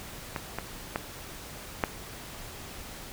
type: clicks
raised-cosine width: 0.5 ms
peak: -16 / -16 / -13 / -9 dBFS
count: 4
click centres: 0.362 / 0.586 / 0.959 / 1.838 s
effects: pink hiss -43 dBFS RMS until 3.12 s